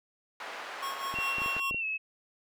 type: band-pass noise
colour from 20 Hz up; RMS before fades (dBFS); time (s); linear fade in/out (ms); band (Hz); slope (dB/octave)
white; -41; 0.4-1.6; 2; 600 to 1700; 12
type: tone with tremolo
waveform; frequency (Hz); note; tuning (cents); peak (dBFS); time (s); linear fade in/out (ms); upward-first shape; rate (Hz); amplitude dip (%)
square; 1093; C#6; -25; -33; 0.82-1.71; 10; sine; 5; 70
type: tone with pitch glide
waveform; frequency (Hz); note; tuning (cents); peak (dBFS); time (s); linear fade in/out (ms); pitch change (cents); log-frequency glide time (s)
sine; 2735 to 2584; F7 to E7; -37 to -35; -30; 1.14-1.98; 20; -98; 1.79-1.85
type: clicks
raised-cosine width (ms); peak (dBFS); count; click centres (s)
2; -28; 8; 1.141 / 1.187 / 1.384 / 1.418 / 1.461 / 1.566 / 1.711 / 1.745
effects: none